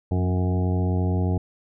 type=harmonic tone with a mistuned harmonic; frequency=91.5 Hz; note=F#2; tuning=19 cents flat; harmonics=1 / 2 / 3 / 4 / 5 / 7 / 8 / 9; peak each=-21 / -27 / -31 / -33 / -35 / -38 / -39 / -40 dBFS; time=0.11-1.38 s; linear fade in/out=5 ms; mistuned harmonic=2; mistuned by=-33 cents; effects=none